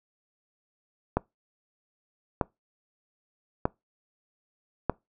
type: click train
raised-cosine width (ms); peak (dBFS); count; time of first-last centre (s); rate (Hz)
1; -9; 4; 1.17-4.897; 0.805
effects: noise-tail reverb RT60 0.2 s tail -24 dB re dry